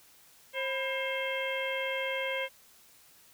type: harmonic tone with a mistuned harmonic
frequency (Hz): 533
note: C5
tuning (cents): +32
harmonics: 1 / 2 / 3 / 4 / 5 / 6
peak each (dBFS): -34 / -41 / -40 / -35 / -41 / -40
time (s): 0.53-2.49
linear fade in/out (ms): 50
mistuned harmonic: 2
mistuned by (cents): -120
effects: white hiss -59 dBFS RMS until 3.33 s